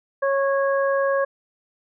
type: harmonic tone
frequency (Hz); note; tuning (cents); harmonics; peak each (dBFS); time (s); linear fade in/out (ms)
550; C#5; -14; 1 / 2 / 3; -19 / -26 / -28; 0.22-1.25; 10
effects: none